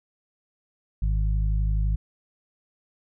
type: harmonic tone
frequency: 51.91 Hz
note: G#1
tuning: in tune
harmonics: 1 / 2 / 3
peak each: -21 / -30 / -33 dBFS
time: 1.02-1.96 s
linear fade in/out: 5 ms
effects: none